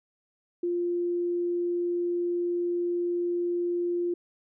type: tone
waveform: sine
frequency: 349.2 Hz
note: F4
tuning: in tune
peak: -25 dBFS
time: 0.63-4.14 s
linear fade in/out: 5 ms
effects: none